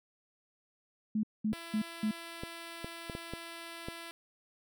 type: tone bursts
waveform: sine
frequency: 215.2 Hz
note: A3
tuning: 38 cents flat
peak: -28 dBFS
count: 4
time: 1.15-2.112 s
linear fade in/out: 5 ms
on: 83 ms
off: 210 ms
type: tone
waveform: 5% pulse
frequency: 335.1 Hz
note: E4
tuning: 29 cents sharp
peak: -32 dBFS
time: 1.53-4.11 s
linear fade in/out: 0 ms
type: clicks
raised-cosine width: 2 ms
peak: -25 dBFS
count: 7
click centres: 1.532 / 2.435 / 2.845 / 3.098 / 3.151 / 3.336 / 3.885 s
effects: none